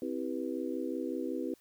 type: chord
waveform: sine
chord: C major seventh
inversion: none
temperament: just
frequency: 261.6 / 327 / 392.4 / 490.5 Hz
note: C4 / E4 / G4 / B4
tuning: 0 / -14 / +2 / -12 cents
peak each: -37 / -37 / -40 / -40 dBFS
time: 0.02-1.54 s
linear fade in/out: 2 ms
effects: white hiss -66 dBFS RMS until 1.6 s